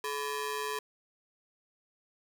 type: ring-modulated tone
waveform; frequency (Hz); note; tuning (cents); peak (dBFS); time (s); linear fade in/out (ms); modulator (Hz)
sawtooth; 715; F5; +41; -26; 0.04-0.79; 2; 287
effects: none

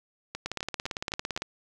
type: two click trains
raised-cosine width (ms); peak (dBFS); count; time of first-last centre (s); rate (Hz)
0.2; -17 / -14; 5 / 18; 0.35-1.376 / 0.46-1.42; 3.9 / 17.7
effects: none

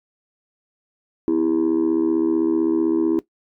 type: tone with amplitude modulation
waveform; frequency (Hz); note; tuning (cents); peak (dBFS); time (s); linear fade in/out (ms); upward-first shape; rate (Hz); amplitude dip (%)
sine; 327.3; E4; -12; -10; 1.28-3.19; 0; sine; 75.7; 90
effects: noise-tail reverb RT60 0.1 s tail -17 dB re dry + tanh soft clip ceiling -12 dBFS

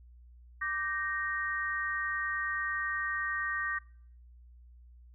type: chord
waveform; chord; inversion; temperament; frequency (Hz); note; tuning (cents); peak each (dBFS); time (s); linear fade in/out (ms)
sine; G minor; second; equal with one note detuned; 1174.7 / 1553.6 / 1864.7; D6 / G6 / Bb6; 0 / -16 / 0; -37 / -37 / -33; 0.61-3.79; 10
effects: noise-tail reverb RT60 0.6 s tail -25 dB re dry + added 60 Hz sine -52 dBFS peak until 5.14 s

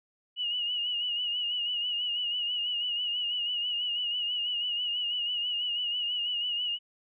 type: tone with vibrato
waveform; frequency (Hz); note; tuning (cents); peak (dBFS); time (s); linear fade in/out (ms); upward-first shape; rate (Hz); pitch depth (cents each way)
sine; 2900; F#7; -35; -28; 0.36-6.79; 50; sine; 6.1; 50
effects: none

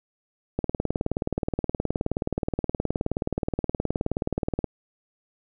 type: click train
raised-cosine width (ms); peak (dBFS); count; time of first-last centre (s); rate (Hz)
2; -11; 78; 0.59-4.643; 19
effects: none

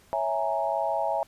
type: chord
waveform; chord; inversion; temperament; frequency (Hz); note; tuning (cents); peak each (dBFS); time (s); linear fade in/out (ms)
sine; A# half-diminished seventh; first; equal; 554.4 / 659.3 / 830.6 / 932.3; C#5 / E5 / G#5 / A#5; 0 / 0 / 0 / 0; -32 / -28 / -29 / -32; 0.13-1.23; 0
effects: pink hiss -58 dBFS RMS until 1.27 s + resampled to 32000 Hz

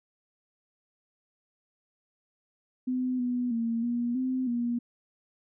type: tone with pitch steps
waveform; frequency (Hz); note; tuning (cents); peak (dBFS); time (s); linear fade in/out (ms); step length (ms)
sine; 253.9 / 246.3 / 230.2 / 239.2 / 257.8 / 238.7; B3 / B3 / A#3 / A#3 / C4 / A#3; +48 / -5 / -22 / +45 / -26 / +41; -26; 2.87-4.79; 10; 320
effects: none

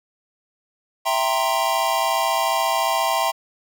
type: chord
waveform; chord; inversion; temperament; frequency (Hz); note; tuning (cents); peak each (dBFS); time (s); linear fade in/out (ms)
square; C dominant seventh; first; equal with one note detuned; 661.5 / 784 / 932.3 / 1046.5; E5 / G5 / Bb5 / C6; +6 / 0 / 0 / 0; -25; 1.05-3.32; 20
effects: none

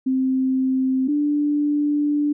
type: tone pair in turn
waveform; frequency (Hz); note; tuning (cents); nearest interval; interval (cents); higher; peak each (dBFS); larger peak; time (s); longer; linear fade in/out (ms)
sine; 261.6 / 293.6; C4 / D4; 0 / 0; major second; 200; second; -17; neither; 0.06-1.08 / 1.08-2.33; second; 10
effects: none

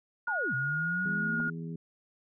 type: tone with vibrato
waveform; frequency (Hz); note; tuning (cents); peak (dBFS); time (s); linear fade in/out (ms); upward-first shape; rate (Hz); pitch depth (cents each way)
sine; 1438; F#6; -50; -29; 0.27-1.5; 5; triangle; 1.5; 11
type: linear two-way sweep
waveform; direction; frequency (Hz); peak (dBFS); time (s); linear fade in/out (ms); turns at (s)
sine; down then up; 948 to 126.5 to 243.4; -34; 0.28-1.48; 0; 0.54
type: harmonic tone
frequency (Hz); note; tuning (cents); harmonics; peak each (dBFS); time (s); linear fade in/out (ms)
82.41; E2; 0; 2 / 3 / 4 / 5; -36 / -44 / -51 / -47; 1.05-1.76; 5
type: clicks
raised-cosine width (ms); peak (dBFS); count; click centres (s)
1; -32; 2; 1.399 / 1.404
effects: none

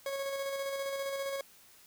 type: tone with tremolo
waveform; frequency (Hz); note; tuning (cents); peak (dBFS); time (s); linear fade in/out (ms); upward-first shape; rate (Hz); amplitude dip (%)
40% pulse; 550; C#5; -14; -32; 0.06-1.41; 2; square; 15; 30
effects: white hiss -59 dBFS RMS until 1.86 s

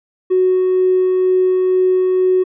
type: tone with tremolo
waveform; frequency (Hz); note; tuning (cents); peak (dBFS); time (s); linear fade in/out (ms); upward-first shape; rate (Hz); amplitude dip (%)
triangle; 370; F#4; 0; -6; 0.3-2.44; 20; sine; 2.1; 30
effects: tanh soft clip ceiling -8 dBFS + resampled to 8000 Hz

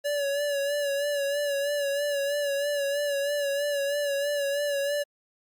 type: tone with vibrato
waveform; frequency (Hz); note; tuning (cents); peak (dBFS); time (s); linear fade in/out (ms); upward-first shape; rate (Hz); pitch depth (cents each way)
square; 570; C#5; +48; -26; 0.04-5.04; 20; sine; 3.1; 43
effects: Opus 48 kbps

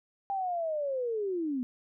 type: linear sweep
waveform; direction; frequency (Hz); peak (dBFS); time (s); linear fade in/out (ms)
sine; down; 800 to 240.7; -29; 0.3-1.63; 0
effects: none

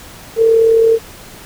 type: tone with amplitude modulation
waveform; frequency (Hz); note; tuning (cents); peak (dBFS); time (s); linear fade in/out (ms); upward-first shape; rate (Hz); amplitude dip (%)
sine; 452.3; A4; +48; -5; 0.36-0.99; 50; sine; 39.6; 40
effects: pink hiss -36 dBFS RMS until 1.45 s

